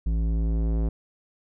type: tone with low-pass filter sweep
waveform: square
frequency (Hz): 55.1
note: A1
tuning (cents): +3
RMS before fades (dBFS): -24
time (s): 0.06-0.89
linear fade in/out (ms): 5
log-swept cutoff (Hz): 190 to 510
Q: 0.75
effects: none